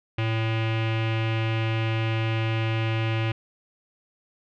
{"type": "tone with low-pass filter", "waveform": "square", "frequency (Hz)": 112, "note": "A2", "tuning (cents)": 31, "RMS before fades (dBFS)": -25, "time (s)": [0.18, 3.32], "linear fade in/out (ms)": 5, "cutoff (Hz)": 2700, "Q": 3.6, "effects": []}